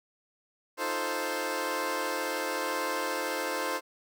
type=chord; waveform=15% pulse; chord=F dominant seventh; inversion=third; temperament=equal; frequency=311.1 / 349.2 / 440 / 523.3 Hz; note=Eb4 / F4 / A4 / C5; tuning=0 / 0 / 0 / 0 cents; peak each=-31 / -32 / -30 / -26 dBFS; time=0.77-3.81 s; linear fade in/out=50 ms; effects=none